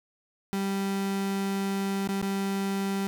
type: tone with dropouts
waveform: 35% pulse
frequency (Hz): 196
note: G3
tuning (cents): 0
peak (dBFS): -25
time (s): 0.53-3.07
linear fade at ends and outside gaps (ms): 0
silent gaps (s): 2.075-2.089 / 2.215-2.226
effects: none